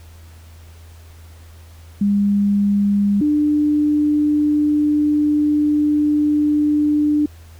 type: tone pair in turn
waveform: sine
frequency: 202.3 / 297.5 Hz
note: G#3 / D4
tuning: -45 / +22 cents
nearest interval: perfect fifth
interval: 667 cents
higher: second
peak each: -13 dBFS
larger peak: neither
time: 2.01-3.21 / 3.21-7.26 s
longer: second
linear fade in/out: 5 ms
effects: added 82 Hz sine -39 dBFS peak until 7.59 s + pink hiss -50 dBFS RMS until 7.59 s